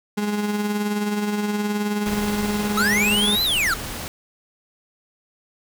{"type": "tone with tremolo", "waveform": "35% pulse", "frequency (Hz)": 207.7, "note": "G#3", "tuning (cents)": 0, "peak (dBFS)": -18, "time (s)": [0.17, 3.36], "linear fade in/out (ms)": 10, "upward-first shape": "sine", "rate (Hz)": 19, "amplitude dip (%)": 40}
{"type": "noise", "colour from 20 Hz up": "pink", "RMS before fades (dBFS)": -31, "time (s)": [2.06, 4.08], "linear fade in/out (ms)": 0}
{"type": "linear two-way sweep", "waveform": "square", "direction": "up then down", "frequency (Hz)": [1244.5, 4098, 1249], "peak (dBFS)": -19, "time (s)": [2.77, 3.74], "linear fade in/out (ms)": 5, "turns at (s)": 3.43}
{"effects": []}